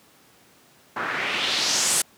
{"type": "noise with low-pass filter sweep", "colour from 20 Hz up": "white", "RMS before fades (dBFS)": -24, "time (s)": [0.96, 2.02], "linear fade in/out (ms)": 5, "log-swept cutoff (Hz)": [1300, 10000], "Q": 2.4, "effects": ["pink hiss -55 dBFS RMS until 2.17 s", "high-pass 150 Hz 12 dB/octave"]}